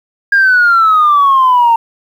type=exponential sweep; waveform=sine; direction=down; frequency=1628 to 910 Hz; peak=-4 dBFS; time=0.32-1.76 s; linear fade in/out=5 ms; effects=tanh soft clip ceiling -2 dBFS + 7-bit